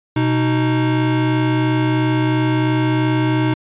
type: tone pair together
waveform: square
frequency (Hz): 124.68 / 311.1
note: B2 / D#4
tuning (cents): +17 / 0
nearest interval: octave + major third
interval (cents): 1583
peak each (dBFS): -18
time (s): 0.16-3.54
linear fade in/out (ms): 5
effects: resampled to 8000 Hz